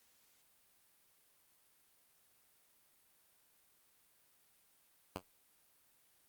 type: tone with exponential decay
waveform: 5% pulse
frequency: 92.4 Hz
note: F#2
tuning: 2 cents flat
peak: -26 dBFS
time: 5.16-5.24 s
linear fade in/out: 0 ms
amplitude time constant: 16 ms
effects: white hiss -71 dBFS RMS until 6.28 s + Opus 48 kbps